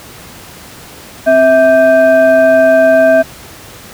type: tone with frequency modulation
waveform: sine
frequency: 651 Hz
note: E5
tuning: 22 cents flat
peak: -4 dBFS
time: 1.26-3.23 s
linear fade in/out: 20 ms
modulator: 914 Hz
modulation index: 0.6
effects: pink hiss -33 dBFS RMS until 3.93 s + high-pass 60 Hz 12 dB/octave